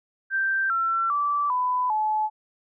sine tone with pitch steps, 1568 / 1349.3 / 1161.2 / 999.3 / 859.9 Hz, G6 / E6 / D6 / B5 / A5, 0 / +40 / -20 / +20 / -40 cents, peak -21 dBFS, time 0.3-2.3 s, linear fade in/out 50 ms, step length 400 ms, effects none

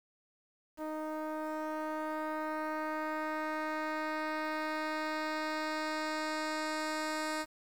10% pulse tone with low-pass filter sweep, 309.8 Hz, D#4, 7 cents flat, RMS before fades -36 dBFS, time 0.77-7.46 s, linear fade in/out 50 ms, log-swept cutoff 750 to 10000 Hz, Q 0.81, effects 9-bit

